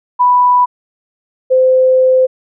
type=tone pair in turn; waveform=sine; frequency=987.8 / 516.2 Hz; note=B5 / C5; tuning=0 / -23 cents; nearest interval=major seventh; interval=1123 cents; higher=first; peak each=-6 dBFS; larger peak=neither; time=0.19-0.66 / 1.5-2.27 s; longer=second; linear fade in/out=20 ms; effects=none